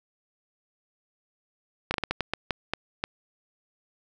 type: slowing click train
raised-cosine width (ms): 0.3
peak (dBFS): -10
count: 10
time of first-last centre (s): 1.91-3.039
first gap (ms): 31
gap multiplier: 1.33
effects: none